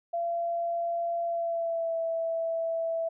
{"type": "tone with pitch glide", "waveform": "sine", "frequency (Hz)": [682, 659.5], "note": ["F5", "E5"], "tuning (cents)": [-41, 1], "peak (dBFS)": -27, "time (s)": [0.13, 3.09], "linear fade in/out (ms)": 10, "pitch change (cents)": -58, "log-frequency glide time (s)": [1.23, 1.96], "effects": []}